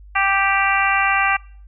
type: harmonic tone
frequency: 392 Hz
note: G4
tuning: in tune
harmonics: 2 / 3 / 4 / 5 / 6 / 7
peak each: -21 / -21 / -22 / -22 / -23 / -24 dBFS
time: 0.15-1.37 s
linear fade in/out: 10 ms
effects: noise-tail reverb RT60 0.5 s tail -24 dB re dry + added 50 Hz sine -39 dBFS peak until 1.67 s